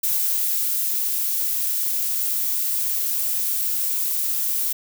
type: noise with ADSR envelope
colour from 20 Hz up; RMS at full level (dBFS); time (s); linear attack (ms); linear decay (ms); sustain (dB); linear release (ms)
violet; -21; 0.03-4.73; 8; 850; -2; 8
effects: none